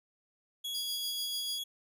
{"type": "tone", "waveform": "40% pulse", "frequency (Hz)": 3343, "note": "G#7", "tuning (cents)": 11, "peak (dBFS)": -34, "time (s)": [0.64, 1.64], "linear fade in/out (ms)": 10}
{"type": "tone with tremolo", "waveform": "sawtooth", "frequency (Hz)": 4843, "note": "D#8", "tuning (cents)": -48, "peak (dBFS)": -33, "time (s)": [0.74, 1.59], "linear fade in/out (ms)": 10, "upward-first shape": "sine", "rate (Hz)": 6.8, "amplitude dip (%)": 55}
{"effects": []}